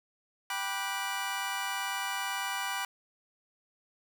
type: chord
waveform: 25% pulse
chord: G major seventh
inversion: none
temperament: just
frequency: 784 / 980 / 1176 / 1470 Hz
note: G5 / B5 / D6 / F#6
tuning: 0 / -14 / +2 / -12 cents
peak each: -34 / -33 / -36 / -36 dBFS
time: 0.5-2.85 s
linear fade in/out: 2 ms
effects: none